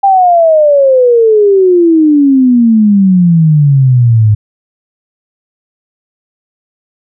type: exponential sweep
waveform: sine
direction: down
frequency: 800 to 103.83 Hz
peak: -3 dBFS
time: 0.03-4.35 s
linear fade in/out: 10 ms
effects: none